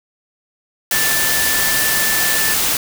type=tone in noise; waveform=sine; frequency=1760 Hz; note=A6; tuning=in tune; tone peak=-20 dBFS; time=0.92-2.54 s; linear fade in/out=2 ms; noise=white; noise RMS=-17 dBFS; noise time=0.91-2.77 s; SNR=-6 dB; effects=none